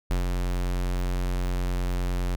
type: tone with ADSR envelope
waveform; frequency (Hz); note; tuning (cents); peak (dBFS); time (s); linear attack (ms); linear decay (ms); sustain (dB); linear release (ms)
square; 44.89; F1; +48; -22; 0.1-2.36; 11; 120; -3; 13
effects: none